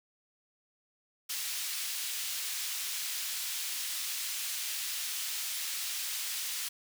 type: high-pass noise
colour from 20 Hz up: pink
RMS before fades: -36 dBFS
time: 1.29-6.69 s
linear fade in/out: 10 ms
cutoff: 3000 Hz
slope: 12 dB/octave
effects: none